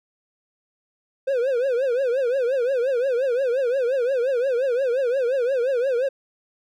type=tone with vibrato; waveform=triangle; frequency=509 Hz; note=C5; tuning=48 cents flat; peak=-17 dBFS; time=1.27-6.09 s; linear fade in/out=10 ms; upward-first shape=triangle; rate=5.7 Hz; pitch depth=180 cents each way; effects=none